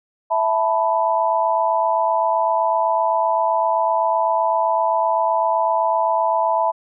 sine chord, E suspended fourth, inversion none, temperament equal, 659.3 / 880 / 987.8 Hz, E5 / A5 / B5, 0 / 0 / 0 cents, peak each -20 dBFS, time 0.3-6.72 s, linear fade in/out 20 ms, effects none

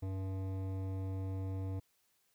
sine tone with hard clipping, 95.4 Hz, G2, 47 cents flat, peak -38 dBFS, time 0.02-1.8 s, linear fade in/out 10 ms, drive 14 dB, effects white hiss -75 dBFS RMS until 2.34 s

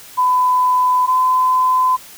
sine tone pair in turn, 1004 / 1018 Hz, B5 / C6, +28 / -48 cents, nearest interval unison, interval 24 cents, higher second, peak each -11 dBFS, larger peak neither, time 0.17-1.07 / 1.07-1.97 s, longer neither, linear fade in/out 20 ms, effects white hiss -39 dBFS RMS until 2.17 s

